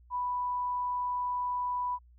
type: tone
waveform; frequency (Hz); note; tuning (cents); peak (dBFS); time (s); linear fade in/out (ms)
sine; 988; B5; 0; -29; 0.1-1.99; 50
effects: added 60 Hz sine -55 dBFS peak until 2.18 s